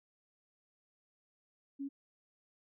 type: tone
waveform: sine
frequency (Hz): 277.2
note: C#4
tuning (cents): 0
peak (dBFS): -37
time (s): 1.79-1.89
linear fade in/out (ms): 20
effects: none